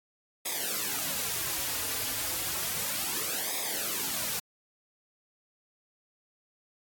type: noise with flanger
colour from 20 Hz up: white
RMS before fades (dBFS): -32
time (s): 0.45-4.4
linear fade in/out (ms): 10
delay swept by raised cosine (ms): 0.68 to 5.48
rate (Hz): 0.32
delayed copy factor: -0.8
effects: AAC 64 kbps